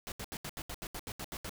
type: noise bursts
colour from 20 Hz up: pink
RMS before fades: -41 dBFS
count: 12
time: 0.07-1.494 s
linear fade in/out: 0 ms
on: 49 ms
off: 76 ms
effects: none